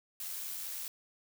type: noise with amplitude modulation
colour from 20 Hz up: blue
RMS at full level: -39 dBFS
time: 0.2-0.88 s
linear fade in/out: 2 ms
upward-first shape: sine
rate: 90.2 Hz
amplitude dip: 30%
effects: none